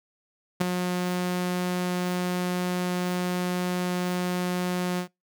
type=tone with ADSR envelope; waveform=sawtooth; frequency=179.8 Hz; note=F#3; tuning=49 cents flat; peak=-14 dBFS; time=0.6-5.08 s; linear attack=14 ms; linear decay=7 ms; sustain=-7 dB; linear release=93 ms; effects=noise-tail reverb RT60 0.2 s tail -26 dB re dry